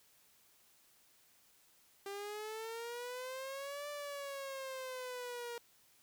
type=exponential two-way sweep; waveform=sawtooth; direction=up then down; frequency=394.8 to 587.3 to 470.7 Hz; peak=-38 dBFS; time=2.06-5.58 s; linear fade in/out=2 ms; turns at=3.89 s; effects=white hiss -68 dBFS RMS until 6.02 s